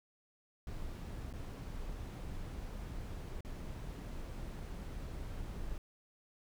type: noise with dropouts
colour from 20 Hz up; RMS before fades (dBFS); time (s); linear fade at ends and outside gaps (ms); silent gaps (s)
brown; -43; 0.67-5.78; 1; 1.328-1.337 / 3.407-3.448
effects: none